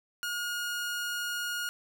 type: tone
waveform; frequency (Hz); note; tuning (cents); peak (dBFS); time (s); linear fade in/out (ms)
sawtooth; 1433; F6; +44; -28; 0.23-1.69; 0
effects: none